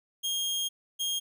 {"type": "tone pair in turn", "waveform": "sawtooth", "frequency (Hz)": [3240, 3240], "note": ["G#7", "G#7"], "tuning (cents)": [-43, -43], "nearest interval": "unison", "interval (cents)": 0, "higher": "neither", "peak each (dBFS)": -25, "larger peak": "neither", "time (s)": [[0.23, 0.69], [0.99, 1.2]], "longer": "first", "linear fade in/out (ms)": 20, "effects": []}